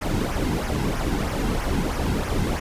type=noise with flanger; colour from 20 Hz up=brown; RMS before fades=-24 dBFS; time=0.01-2.6 s; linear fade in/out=10 ms; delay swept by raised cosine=0.24 to 1.74 ms; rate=3.1 Hz; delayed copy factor=-0.6; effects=resampled to 32000 Hz